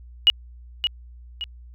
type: tone with echo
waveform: sine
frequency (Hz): 2900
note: F#7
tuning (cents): -35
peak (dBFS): -10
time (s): 0.27-0.3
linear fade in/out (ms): 0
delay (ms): 570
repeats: 2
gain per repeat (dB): -8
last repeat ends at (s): 1.44
effects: added 60 Hz sine -41 dBFS peak until 1.74 s